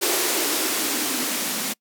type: noise with band-pass filter sweep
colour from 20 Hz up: violet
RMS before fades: -24 dBFS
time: 0.01-1.74 s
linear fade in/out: 20 ms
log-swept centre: 380 to 220 Hz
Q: 5
effects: noise-tail reverb RT60 0.1 s tail -26 dB re dry